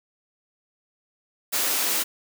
white high-pass noise, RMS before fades -24 dBFS, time 1.52-2.04 s, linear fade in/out 20 ms, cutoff 230 Hz, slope 24 dB/octave, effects none

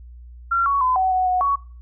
sine tone with pitch steps, 1371 / 1118 / 1016 / 753 / 742 / 733 / 1119 Hz, F6 / C#6 / B5 / F#5 / F#5 / F#5 / C#6, -32 / +14 / +49 / +30 / +5 / -16 / +16 cents, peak -16 dBFS, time 0.51-1.56 s, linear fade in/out 10 ms, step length 150 ms, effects noise-tail reverb RT60 0.4 s tail -20 dB re dry + added 60 Hz sine -38 dBFS peak until 1.81 s

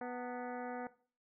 harmonic tone with a mistuned harmonic, 246.9 Hz, B3, in tune, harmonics 1 / 2 / 3 / 4 / 5 / 6 / 7 / 8 / 9, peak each -45 / -44 / -44 / -50 / -54 / -52 / -55 / -58 / -64 dBFS, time 0.01-0.87 s, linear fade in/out 2 ms, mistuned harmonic 4, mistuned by -140 cents, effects noise-tail reverb RT60 0.4 s tail -17 dB re dry

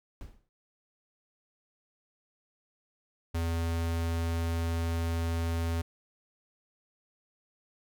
brown noise with exponential decay, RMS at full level -39 dBFS, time 0.21-0.49 s, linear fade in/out 0 ms, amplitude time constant 60 ms
square tone, 83.3 Hz, E2, 19 cents sharp, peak -29 dBFS, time 3.34-5.82 s, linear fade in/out 10 ms
effects none

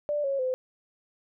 sine tone with pitch steps, 589 / 549.6 / 512.8 Hz, D5 / C#5 / C5, +5 / -15 / -35 cents, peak -25 dBFS, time 0.09-0.54 s, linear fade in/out 0 ms, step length 150 ms, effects none

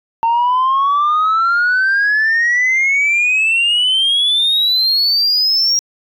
sine exponential sweep, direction up, 908 to 5660 Hz, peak -9 dBFS, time 0.23-5.79 s, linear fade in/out 0 ms, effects tanh soft clip ceiling -9 dBFS

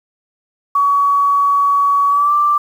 sine tone with pitch glide, 1130 to 1175.9 Hz, C#6 to D6, +33 to +2 cents, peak -10 dBFS, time 0.75-2.58 s, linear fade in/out 5 ms, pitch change +69 cents, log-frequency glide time 2.09-2.33 s, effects 7-bit

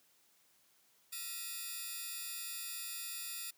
5% pulse tone cluster, 1369 / 1907 / 2509 / 3524 / 4632 Hz, F6 / A#6 / D#7 / A7 / D8, -35 / +39 / +14 / +2 / -25 cents, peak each -40 / -40 / -37 / -40 / -39 dBFS, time 1.12-3.51 s, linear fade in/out 10 ms, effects white hiss -70 dBFS RMS until 3.57 s + high-pass 100 Hz 12 dB/octave

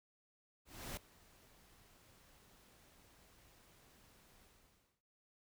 pink noise with ADSR envelope, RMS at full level -44 dBFS, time 0.65-5.02 s, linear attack 320 ms, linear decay 3 ms, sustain -22 dB, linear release 610 ms, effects noise-tail reverb RT60 0.2 s tail -22 dB re dry

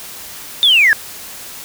sine linear sweep, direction down, 3627 to 1623 Hz, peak -6 dBFS, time 0.63-0.93 s, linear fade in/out 0 ms, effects tanh soft clip ceiling -3 dBFS + white hiss -32 dBFS RMS until 1.64 s

